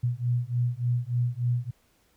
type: beating tone pair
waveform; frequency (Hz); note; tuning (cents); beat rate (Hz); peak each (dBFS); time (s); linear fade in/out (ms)
sine; 120 / 123.4; B2 / B2; -49 / -1; 3.4; -27; 0.03-1.71; 10
effects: pink hiss -66 dBFS RMS until 2.16 s